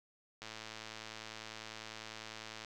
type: click train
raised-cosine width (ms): 0.2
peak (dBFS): -28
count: 246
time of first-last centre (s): 0.42-2.647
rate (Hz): 110
effects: none